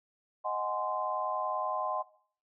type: chord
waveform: sine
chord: Ab dominant seventh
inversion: second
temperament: equal with one note detuned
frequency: 622.3 / 740 / 830.6 / 1039.3 Hz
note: Eb5 / Gb5 / Ab5 / C6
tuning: 0 / 0 / 0 / -12 cents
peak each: -36 / -36 / -38 / -34 dBFS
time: 0.44-2.03 s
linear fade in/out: 20 ms
effects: noise-tail reverb RT60 0.5 s tail -18 dB re dry